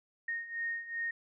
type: beating tone pair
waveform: sine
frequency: 1851 / 1853.6 Hz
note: A#6 / A#6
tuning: -13 / -10 cents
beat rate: 2.6 Hz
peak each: -40 / -36 dBFS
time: 0.28-1.11 s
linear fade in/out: 5 ms
effects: none